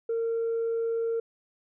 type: tone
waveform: sine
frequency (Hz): 458.3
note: A#4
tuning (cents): -29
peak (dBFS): -24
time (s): 0.09-1.2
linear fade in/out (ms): 5
effects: tanh soft clip ceiling -23 dBFS